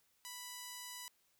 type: tone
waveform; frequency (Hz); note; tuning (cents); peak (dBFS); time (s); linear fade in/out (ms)
5% pulse; 987.8; B5; 0; -34; 0.25-1.08; 0
effects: white hiss -75 dBFS RMS until 1.39 s